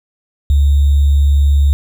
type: tone with sample-and-hold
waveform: sine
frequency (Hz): 71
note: C#2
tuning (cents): +42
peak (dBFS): -7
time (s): 0.5-1.73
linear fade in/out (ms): 0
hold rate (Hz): 3675
effects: none